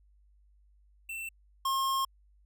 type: tone pair in turn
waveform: square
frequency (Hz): 2684 / 1073.2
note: E7 / C6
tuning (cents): +31 / +44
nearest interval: octave + major third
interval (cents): 1587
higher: first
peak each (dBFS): -37 / -28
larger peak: second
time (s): 1.09-1.29 / 1.65-2.05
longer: second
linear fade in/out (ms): 5
effects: added 50 Hz sine -60 dBFS peak until 2.45 s